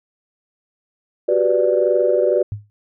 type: chord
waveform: sine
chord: G major seventh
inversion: third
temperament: equal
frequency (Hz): 370 / 392 / 493.9 / 587.3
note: F#4 / G4 / B4 / D5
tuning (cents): 0 / 0 / 0 / 0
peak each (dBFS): -19 / -22 / -18 / -17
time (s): 1.28-2.43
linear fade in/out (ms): 10
type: tone with exponential decay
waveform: sine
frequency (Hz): 103.83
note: G#2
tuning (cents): 0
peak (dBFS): -19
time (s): 2.52-2.7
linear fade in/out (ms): 0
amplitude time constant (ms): 37
effects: tanh soft clip ceiling -3 dBFS